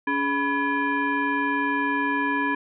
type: tone with frequency modulation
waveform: sine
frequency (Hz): 987.8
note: B5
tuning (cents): 0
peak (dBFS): -21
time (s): 0.07-2.55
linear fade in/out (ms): 5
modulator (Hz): 705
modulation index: 1.4
effects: none